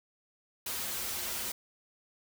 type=noise with comb filter; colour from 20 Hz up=white; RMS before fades=-36 dBFS; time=0.66-1.52 s; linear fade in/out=5 ms; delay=6.8 ms; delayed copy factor=-0.95; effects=none